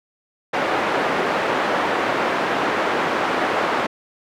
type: band-pass noise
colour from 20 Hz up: pink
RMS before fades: -21 dBFS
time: 0.53-3.87 s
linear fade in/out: 10 ms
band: 390 to 1800 Hz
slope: 12 dB/octave
effects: none